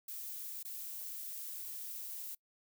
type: noise with dropouts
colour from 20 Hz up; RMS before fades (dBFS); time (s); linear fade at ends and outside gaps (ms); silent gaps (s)
violet; -44; 0.08-2.35; 5; 0.63-0.649
effects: noise-tail reverb RT60 0.1 s tail -25 dB re dry